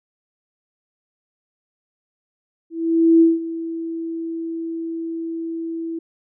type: tone with ADSR envelope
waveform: sine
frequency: 329.6 Hz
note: E4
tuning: in tune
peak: -8 dBFS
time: 2.7-5.99 s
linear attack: 510 ms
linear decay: 180 ms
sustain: -16 dB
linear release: 6 ms
effects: none